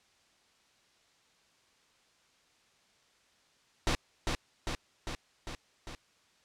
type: noise with echo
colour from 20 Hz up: pink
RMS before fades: -28 dBFS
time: 3.87-3.95 s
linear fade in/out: 0 ms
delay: 400 ms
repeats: 5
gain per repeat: -3 dB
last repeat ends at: 5.95 s
effects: white hiss -67 dBFS RMS until 6.44 s + low-pass 6000 Hz 12 dB/octave